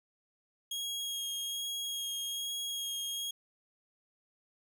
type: tone with vibrato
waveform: sawtooth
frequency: 3276 Hz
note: G#7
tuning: 24 cents flat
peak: -32 dBFS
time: 0.71-3.31 s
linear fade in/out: 5 ms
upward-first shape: sine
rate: 1.2 Hz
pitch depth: 13 cents each way
effects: none